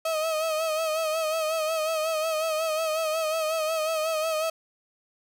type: tone with vibrato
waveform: 35% pulse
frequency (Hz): 634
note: D#5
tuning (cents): +32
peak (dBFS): -23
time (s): 0.05-4.5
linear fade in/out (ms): 5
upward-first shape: sine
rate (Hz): 5.5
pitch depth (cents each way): 51
effects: none